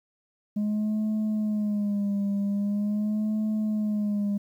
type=tone with vibrato; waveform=sine; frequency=207.7 Hz; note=G#3; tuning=in tune; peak=-21 dBFS; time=0.56-4.38 s; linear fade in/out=10 ms; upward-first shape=sine; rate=0.43 Hz; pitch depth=63 cents each way; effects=tanh soft clip ceiling -23 dBFS + 10-bit